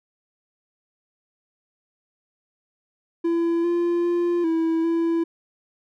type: tone with pitch steps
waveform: triangle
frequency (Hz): 336.8 / 345.1 / 347.1 / 326.7 / 333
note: E4 / F4 / F4 / E4 / E4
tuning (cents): +37 / -21 / -11 / -15 / +18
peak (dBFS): -17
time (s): 3.24-5.24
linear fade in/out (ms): 10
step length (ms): 400
effects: none